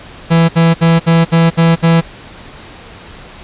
45% pulse tone bursts, 165.8 Hz, E3, 10 cents sharp, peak -6 dBFS, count 7, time 0.3-2.014 s, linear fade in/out 20 ms, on 190 ms, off 64 ms, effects pink hiss -34 dBFS RMS until 3.43 s + resampled to 8000 Hz

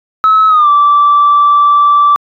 sine tone with pitch glide, 1292 to 1164.4 Hz, E6 to D6, -35 to -15 cents, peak -3 dBFS, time 0.24-2.16 s, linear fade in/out 0 ms, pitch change -180 cents, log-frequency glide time 0.48-0.69 s, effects tanh soft clip ceiling -1 dBFS

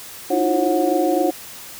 sine tone cluster, 305.4 / 329.5 / 356.9 / 541 / 731 Hz, D#4 / E4 / F4 / C#5 / F#5, -32 / -1 / +38 / -42 / -21 cents, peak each -22 dBFS, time 0.3-1.31 s, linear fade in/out 10 ms, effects white hiss -37 dBFS RMS until 1.79 s

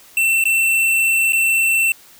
square tone with dropouts, 2688 Hz, E7, 33 cents sharp, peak -14 dBFS, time 0.17-1.92 s, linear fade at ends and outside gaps 2 ms, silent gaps 0.44-0.454 / 1.323-1.331 s, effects white hiss -46 dBFS RMS until 2.19 s

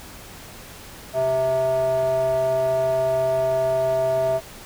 square tone with band-pass filter, 130.81 Hz, C3, in tune, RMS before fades -21 dBFS, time 1.13-4.41 s, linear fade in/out 50 ms, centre 650 Hz, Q 6, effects pink hiss -41 dBFS RMS until 4.65 s

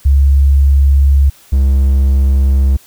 sine / triangle tone pair in turn, 69.3 / 67.52 Hz, C#2 / C#2, 0 / -45 cents, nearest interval unison, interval 45 cents, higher first, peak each -5 dBFS, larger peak neither, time 0.05-1.3 / 1.52-2.77 s, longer neither, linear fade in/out 10 ms, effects white hiss -44 dBFS RMS until 2.86 s

